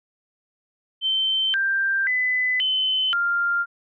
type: tone with pitch steps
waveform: sine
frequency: 3097 / 1580 / 2007 / 3049 / 1396 Hz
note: G7 / G6 / B6 / G7 / F6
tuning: -22 / +13 / +27 / -49 / -1 cents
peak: -19 dBFS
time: 1.01-3.66 s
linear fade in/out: 50 ms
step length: 530 ms
effects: none